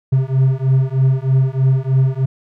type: beating tone pair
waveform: triangle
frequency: 130.81 / 134.01 Hz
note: C3 / C3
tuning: 0 / +42 cents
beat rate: 3.2 Hz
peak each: -13 dBFS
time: 0.12-2.26 s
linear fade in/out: 10 ms
effects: none